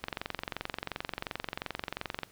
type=click train; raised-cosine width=0.3 ms; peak=-17 dBFS; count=51; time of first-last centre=0.04-2.233 s; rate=22.8 Hz; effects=pink hiss -59 dBFS RMS until 2.31 s